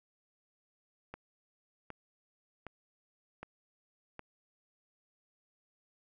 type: click train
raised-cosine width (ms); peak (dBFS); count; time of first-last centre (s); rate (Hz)
0.5; -28; 5; 1.14-4.193; 1.31
effects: none